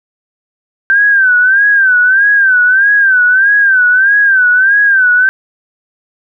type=tone with vibrato; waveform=sine; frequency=1560 Hz; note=G6; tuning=9 cents flat; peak=-5 dBFS; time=0.9-5.29 s; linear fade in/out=0 ms; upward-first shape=sine; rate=1.6 Hz; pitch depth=110 cents each way; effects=none